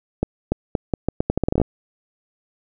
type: accelerating click train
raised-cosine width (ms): 2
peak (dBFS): -5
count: 15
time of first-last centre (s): 0.23-1.616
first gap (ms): 290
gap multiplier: 0.8
effects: none